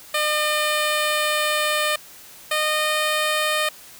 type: tone pair in turn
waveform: 10% pulse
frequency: 605 / 612.7 Hz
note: D#5 / D#5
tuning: -49 / -27 cents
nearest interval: unison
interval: 22 cents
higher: second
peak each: -11 dBFS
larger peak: neither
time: 0.14-1.96 / 2.51-3.69 s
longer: first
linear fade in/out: 5 ms
effects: white hiss -44 dBFS RMS until 3.99 s